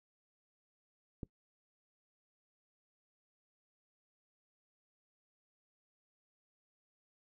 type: click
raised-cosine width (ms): 3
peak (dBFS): -28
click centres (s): 1.232
effects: noise-tail reverb RT60 0.1 s tail -22 dB re dry